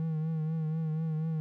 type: tone with vibrato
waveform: triangle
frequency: 158.7 Hz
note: D#3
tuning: 35 cents sharp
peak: -27 dBFS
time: 0-1.4 s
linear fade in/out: 0 ms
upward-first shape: triangle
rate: 4.1 Hz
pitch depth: 51 cents each way
effects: none